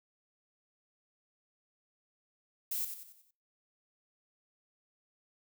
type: noise with echo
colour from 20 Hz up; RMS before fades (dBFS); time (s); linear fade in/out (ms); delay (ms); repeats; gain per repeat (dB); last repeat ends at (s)
violet; -35; 2.71-2.85; 5; 92; 5; -7; 3.31
effects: noise-tail reverb RT60 0.4 s tail -24 dB re dry